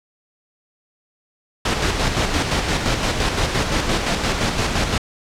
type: noise with tremolo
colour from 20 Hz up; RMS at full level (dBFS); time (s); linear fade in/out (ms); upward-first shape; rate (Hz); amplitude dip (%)
pink; -18; 1.65-4.98; 5; square; 5.8; 40
effects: low-pass 6000 Hz 12 dB/octave